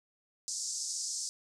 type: band-pass noise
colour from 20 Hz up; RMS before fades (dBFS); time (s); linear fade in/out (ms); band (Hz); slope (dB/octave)
pink; -37; 0.48-1.29; 0; 5000 to 8500; 48
effects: none